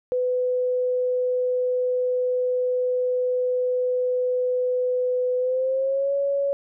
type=tone with pitch glide; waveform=sine; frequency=501 to 559.1 Hz; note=B4 to C#5; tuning=+25 to +15 cents; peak=-20 dBFS; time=0.12-6.53 s; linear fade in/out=0 ms; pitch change=+190 cents; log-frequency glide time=5.38-6.13 s; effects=none